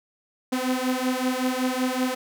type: beating tone pair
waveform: sawtooth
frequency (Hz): 252.8 / 258.1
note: B3 / C4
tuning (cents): +41 / -23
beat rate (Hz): 5.3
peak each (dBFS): -22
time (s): 0.52-2.15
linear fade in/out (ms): 10
effects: none